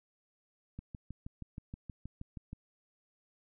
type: click train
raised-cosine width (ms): 5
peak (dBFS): -30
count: 12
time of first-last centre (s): 0.79-2.531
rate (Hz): 6.32
effects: none